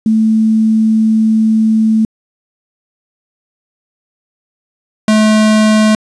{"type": "tone pair in turn", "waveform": ["sine", "square"], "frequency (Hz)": [220, 215.6], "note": ["A3", "A3"], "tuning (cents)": [0, -35], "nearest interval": "unison", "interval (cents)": 35, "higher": "first", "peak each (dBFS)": -7, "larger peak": "neither", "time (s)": [[0.06, 2.05], [5.08, 5.95]], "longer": "first", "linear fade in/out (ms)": 2, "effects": ["resampled to 22050 Hz", "7-bit"]}